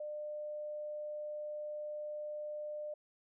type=tone; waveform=sine; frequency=600 Hz; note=D5; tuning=37 cents sharp; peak=-39 dBFS; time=0-2.94 s; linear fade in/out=5 ms; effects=none

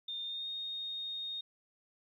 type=tone with pitch glide; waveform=sine; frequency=3628 to 3704 Hz; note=A#7 to A#7; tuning=-48 to -12 cents; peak=-37 dBFS; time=0.08-1.41 s; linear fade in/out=5 ms; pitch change=+36 cents; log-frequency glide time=0.24-0.48 s; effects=12-bit

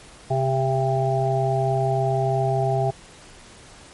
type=harmonic tone with a mistuned harmonic; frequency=132.3 Hz; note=C3; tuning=20 cents sharp; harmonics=1 / 3 / 5 / 6; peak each=-22 / -26 / -24 / -26 dBFS; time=0.3-2.91 s; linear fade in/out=10 ms; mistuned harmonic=5; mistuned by=+20 cents; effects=pink hiss -46 dBFS RMS until 3.93 s + MP3 48 kbps

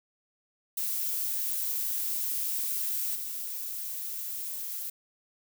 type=noise with level steps; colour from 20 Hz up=violet; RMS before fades=-31 / -36 dBFS; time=0.77-4.9 s; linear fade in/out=5 ms; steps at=3.15 s; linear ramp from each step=5 ms; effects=none

